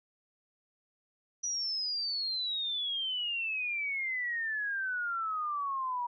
sine exponential sweep, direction down, 5890 to 954 Hz, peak -31 dBFS, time 1.43-6.07 s, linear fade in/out 10 ms, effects none

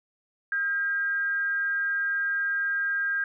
sine tone with frequency modulation, 1606 Hz, G6, 41 cents sharp, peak -24 dBFS, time 0.52-3.24 s, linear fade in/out 2 ms, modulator 318 Hz, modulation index 0.23, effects none

